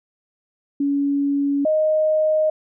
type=tone pair in turn; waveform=sine; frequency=282.1 / 621.3 Hz; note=C#4 / D#5; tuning=+30 / -3 cents; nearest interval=octave + major second; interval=1367 cents; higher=second; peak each=-17 / -15 dBFS; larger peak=second; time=0.8-1.65 / 1.65-2.5 s; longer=neither; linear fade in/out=5 ms; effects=none